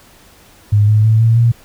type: tone with pitch steps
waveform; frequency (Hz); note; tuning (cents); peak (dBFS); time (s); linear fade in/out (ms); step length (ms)
sine; 103.83 / 107.06 / 110.39 / 113.82 / 117.36; G#2 / A2 / A2 / A#2 / A#2; 0 / -47 / +6 / -41 / +12; -7; 0.72-1.52; 10; 160
effects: pink hiss -45 dBFS RMS until 1.64 s